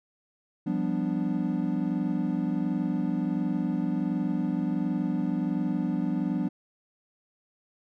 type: chord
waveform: triangle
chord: G dominant seventh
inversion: third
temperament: equal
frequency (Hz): 174.61 / 196 / 246.9 / 293.7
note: F3 / G3 / B3 / D4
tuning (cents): 0 / 0 / 0 / 0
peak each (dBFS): -29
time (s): 0.66-6.49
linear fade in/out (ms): 10
effects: none